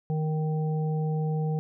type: harmonic tone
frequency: 155.56 Hz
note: D#3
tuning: in tune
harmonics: 1 / 3 / 5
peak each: -25 / -35 / -39 dBFS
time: 0.1-1.59 s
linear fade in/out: 0 ms
effects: none